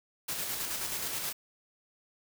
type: noise with tremolo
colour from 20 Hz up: white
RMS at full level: -34 dBFS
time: 0.28-1.33 s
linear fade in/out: 10 ms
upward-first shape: square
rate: 9.4 Hz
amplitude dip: 30%
effects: none